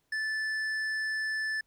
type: tone with hard clipping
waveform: sine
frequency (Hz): 1750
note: A6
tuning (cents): -10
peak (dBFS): -31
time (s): 0.12-1.61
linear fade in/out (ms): 5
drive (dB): 7
effects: pink hiss -75 dBFS RMS until 1.66 s